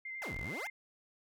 sine tone with vibrato, 2086 Hz, C7, 6 cents flat, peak -40 dBFS, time 0.05-0.7 s, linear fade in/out 5 ms, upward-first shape square, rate 10 Hz, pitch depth 15 cents each way
20% pulse exponential two-way sweep, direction down then up, 932.3 to 32.7 to 932.3 Hz, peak -36 dBFS, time 0.22-0.67 s, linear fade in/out 0 ms, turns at 0.37 s
effects none

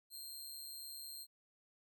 15% pulse tone with amplitude modulation, 4186 Hz, C8, in tune, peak -38 dBFS, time 0.1-1.27 s, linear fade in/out 50 ms, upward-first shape sine, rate 142 Hz, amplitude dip 50%, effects none

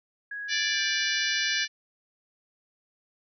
sine tone with pitch glide, 1661.2 to 1598.1 Hz, G#6 to G6, 0 to +33 cents, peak -33 dBFS, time 0.31-1.65 s, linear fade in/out 5 ms, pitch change -67 cents, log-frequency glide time 0.71-0.79 s
harmonic tone, 586 Hz, D5, 4 cents flat, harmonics 3 / 4 / 5 / 6 / 7 / 8 / 9 / 10, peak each -31 / -32 / -33 / -34 / -34 / -35 / -36 / -36 dBFS, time 0.48-1.68 s, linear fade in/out 50 ms
effects none

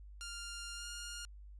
10% pulse tone with pitch glide, 1399 to 1415.3 Hz, F6 to F6, +3 to +23 cents, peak -35 dBFS, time 0.21-1.25 s, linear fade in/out 0 ms, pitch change +20 cents, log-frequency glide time 0.75-0.86 s, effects added 50 Hz sine -50 dBFS peak until 1.59 s + resampled to 24000 Hz

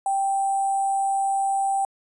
sine tone with sample-and-hold, 784 Hz, G5, in tune, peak -20 dBFS, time 0.06-1.85 s, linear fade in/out 2 ms, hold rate 8820 Hz, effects resampled to 32000 Hz

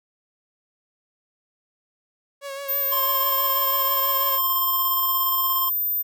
sawtooth tone with vibrato, 554.4 Hz, C#5, in tune, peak -27 dBFS, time 2.41-4.4 s, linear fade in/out 50 ms, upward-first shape sine, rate 6.1 Hz, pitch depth 30 cents each way
sine tone, 13780 Hz, A9, 37 cents flat, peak -21 dBFS, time 2.68-6.03 s, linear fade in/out 20 ms
square tone with tremolo, 1056 Hz, C6, 16 cents sharp, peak -23 dBFS, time 2.91-5.7 s, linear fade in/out 20 ms, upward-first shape square, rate 17 Hz, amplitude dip 30%
effects none

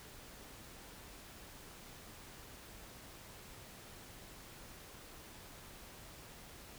silence, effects pink hiss -54 dBFS RMS until 6.78 s

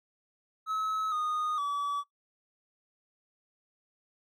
triangle tone with pitch steps, 1289 / 1234 / 1146 Hz, E6 / D#6 / D6, -39 / -15 / -43 cents, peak -27 dBFS, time 0.66-2.04 s, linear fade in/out 50 ms, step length 460 ms, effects noise-tail reverb RT60 0.1 s tail -21 dB re dry

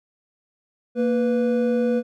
triangle tone pair together, 232.5 / 492.7 Hz, A#3 / B4, -4 / -4 cents, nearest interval octave + minor second, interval 1300 cents, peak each -19 dBFS, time 0.95-2.03 s, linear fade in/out 50 ms, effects none

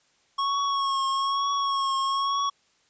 square tone with vibrato, 1100 Hz, C#6, 14 cents flat, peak -24 dBFS, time 0.38-2.5 s, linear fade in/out 10 ms, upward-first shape triangle, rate 1.1 Hz, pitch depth 36 cents each way, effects white hiss -65 dBFS RMS until 2.89 s + resampled to 16000 Hz

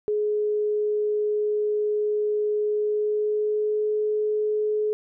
sine tone with pitch glide, 420.8 to 425 Hz, G#4 to G#4, +23 to +40 cents, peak -21 dBFS, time 0.08-4.93 s, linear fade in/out 0 ms, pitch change +17 cents, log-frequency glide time 2.74-3.87 s, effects none

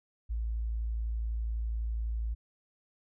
sine tone, 56 Hz, A1, 31 cents sharp, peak -30 dBFS, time 0.29-2.35 s, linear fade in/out 20 ms, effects none

